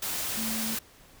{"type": "tone in noise", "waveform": "sine", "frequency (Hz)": 222.3, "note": "A3", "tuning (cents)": 18, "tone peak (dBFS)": -33, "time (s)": [0.37, 0.75], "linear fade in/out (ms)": 5, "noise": "white", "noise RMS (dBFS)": -32, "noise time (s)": [0.02, 0.79], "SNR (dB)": -4, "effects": ["pink hiss -55 dBFS RMS until 1.2 s"]}